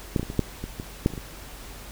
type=clicks; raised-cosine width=3 ms; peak=-9 / -13 / -18 / -19 / -7 / -19 / -20 / -6 / -28 / -22 / -21 dBFS; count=11; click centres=0.162 / 0.196 / 0.23 / 0.301 / 0.393 / 0.64 / 0.799 / 1.061 / 1.103 / 1.137 / 1.178 s; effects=added 47 Hz sine -43 dBFS peak until 1.91 s + pink hiss -43 dBFS RMS until 1.91 s